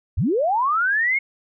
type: linear sweep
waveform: sine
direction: up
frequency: 55 to 2200 Hz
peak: -17 dBFS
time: 0.17-1.19 s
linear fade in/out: 10 ms
effects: none